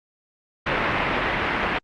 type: low-pass noise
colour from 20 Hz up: white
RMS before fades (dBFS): -23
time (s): 0.66-1.79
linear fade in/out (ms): 10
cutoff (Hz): 2400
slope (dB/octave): 24
effects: Opus 48 kbps